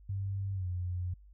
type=tone with pitch glide; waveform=sine; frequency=98 to 89.87 Hz; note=G2 to F#2; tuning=0 to -50 cents; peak=-32 dBFS; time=0.09-1.14 s; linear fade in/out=5 ms; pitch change=-150 cents; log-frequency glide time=0.53-0.67 s; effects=added 50 Hz sine -53 dBFS peak until 1.33 s